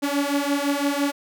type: beating tone pair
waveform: sawtooth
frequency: 281.2 / 287.1 Hz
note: C#4 / D4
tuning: +25 / -39 cents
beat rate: 5.9 Hz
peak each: -20 dBFS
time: 0.02-1.12 s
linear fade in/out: 20 ms
effects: none